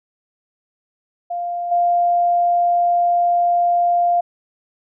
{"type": "tone with level steps", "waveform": "sine", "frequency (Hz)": 698.5, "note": "F5", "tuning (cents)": 0, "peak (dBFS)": [-21, -13], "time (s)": [1.3, 4.21], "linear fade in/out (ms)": 10, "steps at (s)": 1.71, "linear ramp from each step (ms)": 10, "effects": []}